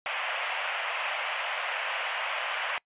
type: band-pass noise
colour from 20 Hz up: white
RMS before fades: -32 dBFS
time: 0.06-2.78 s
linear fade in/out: 0 ms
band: 560 to 3000 Hz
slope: 48 dB/octave
effects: noise-tail reverb RT60 0.1 s tail -25 dB re dry + resampled to 8000 Hz